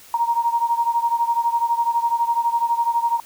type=beating tone pair; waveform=sine; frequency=932.3 / 944.3 Hz; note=A#5 / A#5; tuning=0 / +22 cents; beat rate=12 Hz; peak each=-19 / -22 dBFS; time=0.14-3.2 s; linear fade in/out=2 ms; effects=white hiss -46 dBFS RMS until 3.25 s